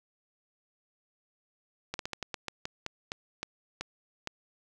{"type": "slowing click train", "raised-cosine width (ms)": 0.2, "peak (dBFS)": -17, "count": 13, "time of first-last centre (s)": [1.94, 4.273], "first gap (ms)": 52, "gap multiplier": 1.22, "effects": []}